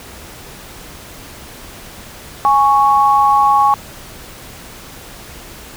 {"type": "tone pair together", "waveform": "sine", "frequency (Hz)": [829, 1107], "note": ["G#5", "C#6"], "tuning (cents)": [-3, -3], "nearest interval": "perfect fourth", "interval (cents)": 500, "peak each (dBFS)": -11, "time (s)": [2.45, 3.74], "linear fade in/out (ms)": 0, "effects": ["pink hiss -35 dBFS RMS until 5.76 s"]}